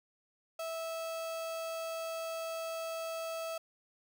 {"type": "tone", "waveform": "35% pulse", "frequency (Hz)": 654, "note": "E5", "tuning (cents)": -14, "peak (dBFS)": -35, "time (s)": [0.59, 3.58], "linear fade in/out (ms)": 5, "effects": []}